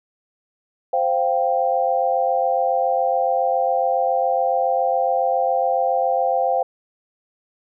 sine chord, C suspended fourth, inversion none, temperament just, 523.3 / 697.7 / 784.9 Hz, C5 / F5 / G5, 0 / -2 / +2 cents, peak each -21 dBFS, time 0.93-6.63 s, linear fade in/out 5 ms, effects none

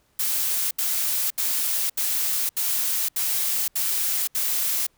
blue noise bursts, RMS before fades -24 dBFS, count 8, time 0.19-4.868 s, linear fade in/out 5 ms, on 520 ms, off 74 ms, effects pink hiss -65 dBFS RMS until 4.97 s

